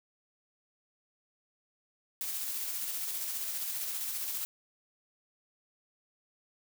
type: noise with tremolo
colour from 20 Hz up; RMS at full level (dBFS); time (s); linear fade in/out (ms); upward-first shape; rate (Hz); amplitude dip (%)
blue; -35; 2.21-4.45; 0; square; 15; 25
effects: none